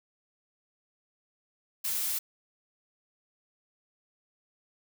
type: noise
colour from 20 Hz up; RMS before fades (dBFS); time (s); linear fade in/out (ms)
blue; -31; 1.84-2.19; 10
effects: none